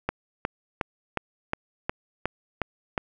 click train, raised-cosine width 0.5 ms, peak -10 dBFS, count 9, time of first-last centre 0.09-2.978 s, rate 2.77 Hz, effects none

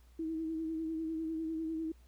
sine tone with vibrato, 321.5 Hz, E4, 43 cents flat, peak -34 dBFS, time 0.19-1.92 s, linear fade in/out 5 ms, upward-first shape sine, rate 10 Hz, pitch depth 33 cents each way, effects added 60 Hz sine -57 dBFS peak until 2.07 s + pink hiss -70 dBFS RMS until 2.07 s

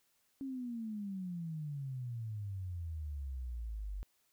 sine exponential sweep, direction down, 275.7 to 46.79 Hz, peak -38 dBFS, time 0.41-4.03 s, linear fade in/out 0 ms, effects white hiss -75 dBFS RMS until 4.32 s

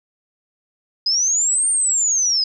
sine linear two-way sweep, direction up then down, 4959 to 8870 to 4959 Hz, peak -15 dBFS, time 1.06-2.44 s, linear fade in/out 5 ms, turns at 1.69 s, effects none

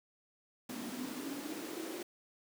pink noise with high-pass filter sweep, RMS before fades -42 dBFS, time 0.69-2.03 s, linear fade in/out 5 ms, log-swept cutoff 230 to 350 Hz, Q 7.1, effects none

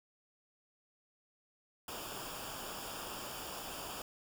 pink noise with comb filter, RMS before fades -44 dBFS, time 1.88-4.02 s, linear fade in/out 2 ms, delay 0.49 ms, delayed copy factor -0.7, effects none

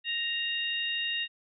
harmonic tone, 932.3 Hz, A#5, in tune, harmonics 2 / 3 / 4, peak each -35 / -31 / -35 dBFS, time 0.04-1.28 s, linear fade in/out 50 ms, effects none

